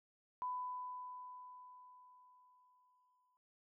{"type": "tone with exponential decay", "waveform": "sine", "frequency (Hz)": 999, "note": "B5", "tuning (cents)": 20, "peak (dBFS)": -37, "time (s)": [0.42, 3.37], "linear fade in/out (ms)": 0, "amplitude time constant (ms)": 640, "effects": []}